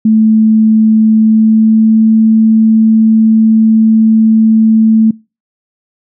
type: tone with pitch glide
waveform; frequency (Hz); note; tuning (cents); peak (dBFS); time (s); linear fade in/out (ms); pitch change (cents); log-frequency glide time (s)
sine; 219 to 221; A3 to A3; -8 to +8; -4; 0.05-5.11; 5; +16; 1.13-2.14
effects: noise-tail reverb RT60 0.3 s tail -25 dB re dry